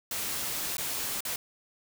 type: noise with dropouts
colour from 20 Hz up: white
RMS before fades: -33 dBFS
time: 0.11-1.36 s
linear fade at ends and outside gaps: 2 ms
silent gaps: 0.769-0.781 / 1.206-1.251 s
effects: none